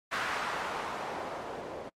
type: noise with low-pass filter sweep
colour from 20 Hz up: blue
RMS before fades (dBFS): -36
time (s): 0.11-1.9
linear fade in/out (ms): 20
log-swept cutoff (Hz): 1500 to 500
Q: 1.3
effects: noise-tail reverb RT60 0.1 s tail -26 dB re dry + MP3 64 kbps